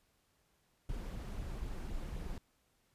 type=noise with flanger; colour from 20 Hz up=brown; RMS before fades=-41 dBFS; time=0.89-2.38 s; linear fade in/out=2 ms; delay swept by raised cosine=0.27 to 5.87 ms; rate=3.9 Hz; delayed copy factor=+0.55; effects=pink hiss -75 dBFS RMS until 2.94 s + resampled to 32000 Hz